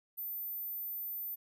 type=tone; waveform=sine; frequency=14080 Hz; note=A9; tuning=in tune; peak=-37 dBFS; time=0.17-1.36 s; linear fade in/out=20 ms; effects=none